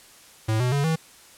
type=tone with pitch steps; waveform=square; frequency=110 / 124.91 / 141.83 / 161.05 Hz; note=A2 / B2 / C#3 / E3; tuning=0 / +20 / +40 / -40 cents; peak=-21 dBFS; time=0.48-0.96 s; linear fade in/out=10 ms; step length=120 ms; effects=white hiss -50 dBFS RMS until 1.37 s + low-pass 11000 Hz 12 dB/octave